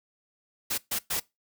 white noise bursts at uneven times, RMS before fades -29 dBFS, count 3, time 0.7-0.78 / 0.91-0.99 / 1.1-1.2 s, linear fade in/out 10 ms, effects noise-tail reverb RT60 0.2 s tail -21 dB re dry

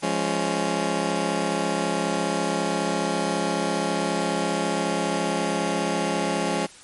15% pulse chord, Db major, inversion first, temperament just, 173.24 / 207.9 / 277.2 Hz, F3 / Ab3 / Db4, -14 / +2 / 0 cents, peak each -21 dBFS, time 0.02-6.67 s, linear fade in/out 20 ms, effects white hiss -47 dBFS RMS until 6.83 s + MP3 48 kbps

